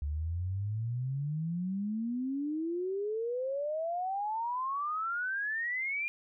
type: exponential sweep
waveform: sine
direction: up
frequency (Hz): 70.7 to 2425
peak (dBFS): -31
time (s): 0.02-6.08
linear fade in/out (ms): 0
effects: none